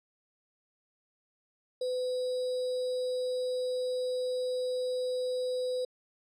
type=tone with sample-and-hold; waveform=sine; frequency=504 Hz; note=B4; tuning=35 cents sharp; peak=-29 dBFS; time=1.81-5.85 s; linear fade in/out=5 ms; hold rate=4410 Hz; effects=low-pass 7000 Hz 12 dB/octave